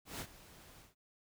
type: noise with ADSR envelope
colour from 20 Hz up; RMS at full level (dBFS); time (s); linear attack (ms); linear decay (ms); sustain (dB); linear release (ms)
pink; -41; 0.05-0.95; 150; 63; -17; 150
effects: none